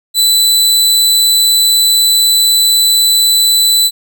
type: tone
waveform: sawtooth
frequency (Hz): 3992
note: B7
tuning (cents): +18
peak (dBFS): -4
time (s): 0.14-3.91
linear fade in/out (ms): 50
effects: none